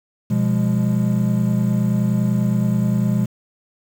triangle chord, F diminished, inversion second, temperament equal with one note detuned, 123.47 / 174.61 / 204.3 Hz, Cb3 / F3 / Ab3, 0 / 0 / -28 cents, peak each -18 / -20 / -17 dBFS, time 0.3-3.26 s, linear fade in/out 10 ms, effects 7-bit

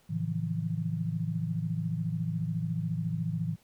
sine tone cluster, 110.2 / 136.3 / 162.2 / 176.3 Hz, A2 / C#3 / E3 / F3, +3 / -29 / -28 / +17 cents, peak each -35 / -39 / -31 / -37 dBFS, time 0.09-3.56 s, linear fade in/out 20 ms, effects pink hiss -65 dBFS RMS until 3.63 s

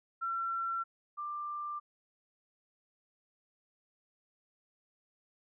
sine tone pair in turn, 1355 / 1185.9 Hz, E6 / D6, +47 / +16 cents, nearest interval major second, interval 231 cents, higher first, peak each -32 / -36 dBFS, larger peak first, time 0.21-0.84 / 1.17-1.8 s, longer neither, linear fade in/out 20 ms, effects none

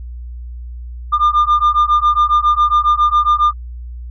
sine beating tone pair, 1200 / 1207.3 Hz, D6 / D6, +37 / +47 cents, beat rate 7.3 Hz, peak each -11 dBFS, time 1.12-3.53 s, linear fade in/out 20 ms, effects tanh soft clip ceiling -7 dBFS + added 60 Hz sine -26 dBFS peak until 4.1 s

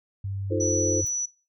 sine tone with pitch glide, 98 to 95.6 Hz, G2 to G2, 0 to -43 cents, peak -28 dBFS, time 0.24-1.05 s, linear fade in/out 5 ms, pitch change -43 cents, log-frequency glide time 0.55-0.63 s
sine chord, F dominant seventh, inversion third, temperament equal, 311.1 / 349.2 / 440 / 523.3 Hz, Eb4 / F4 / A4 / C5, 0 / 0 / 0 / 0 cents, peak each -29 dBFS, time 0.5-1.02 s, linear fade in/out 20 ms
sine tone, 5920 Hz, F#8, in tune, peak -25 dBFS, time 0.6-1.26 s, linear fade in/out 10 ms
blue noise with exponential decay, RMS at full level -42 dBFS, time 1.06-1.14 s, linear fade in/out 5 ms, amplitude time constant 16 ms
effects noise-tail reverb RT60 0.3 s tail -19 dB re dry

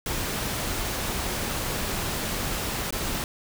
pink noise with dropouts, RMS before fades -29 dBFS, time 0.06-3.24 s, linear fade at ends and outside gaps 1 ms, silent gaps 2.907-2.925 s, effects none

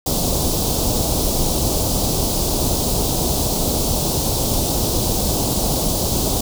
pink band-stop noise, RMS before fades -19 dBFS, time 0.06-6.41 s, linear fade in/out 5 ms, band 850 to 3900 Hz, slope 24 dB/octave, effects none

